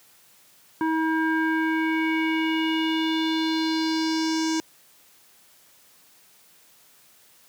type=tone with low-pass filter sweep; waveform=square; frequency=320 Hz; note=D#4; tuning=49 cents sharp; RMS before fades=-24 dBFS; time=0.81-4.6 s; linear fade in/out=0 ms; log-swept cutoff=1300 to 6300 Hz; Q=3.7; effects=white hiss -56 dBFS RMS until 7.48 s + high-pass 100 Hz 12 dB/octave